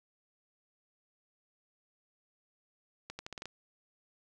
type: accelerating click train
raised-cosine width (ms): 0.2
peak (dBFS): -24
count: 7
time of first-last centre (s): 3.1-3.456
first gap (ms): 90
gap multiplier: 0.83
effects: none